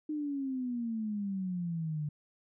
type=exponential sweep; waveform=sine; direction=down; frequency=308.1 to 146.83 Hz; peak=-32 dBFS; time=0.09-2.09 s; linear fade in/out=5 ms; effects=none